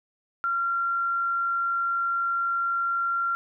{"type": "tone", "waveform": "sine", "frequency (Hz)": 1376, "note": "F6", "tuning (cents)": -26, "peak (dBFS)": -23, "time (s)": [0.44, 3.35], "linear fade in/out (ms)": 0, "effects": []}